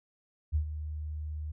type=tone with ADSR envelope; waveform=sine; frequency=76.3 Hz; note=D#2; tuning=33 cents flat; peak=-23 dBFS; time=0.52-1.52 s; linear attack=33 ms; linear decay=92 ms; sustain=-11 dB; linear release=10 ms; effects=none